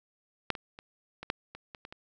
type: clicks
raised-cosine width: 0.3 ms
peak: -10 / -24 / -29 / -24 / -12 / -27 / -27 / -27 / -28 dBFS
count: 9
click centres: 0.503 / 0.552 / 0.789 / 1.23 / 1.301 / 1.55 / 1.748 / 1.851 / 1.925 s
effects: none